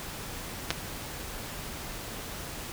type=clicks; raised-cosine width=0.2 ms; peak=-8 / -13 dBFS; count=2; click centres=0.705 / 0.711 s; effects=pink hiss -39 dBFS RMS until 2.72 s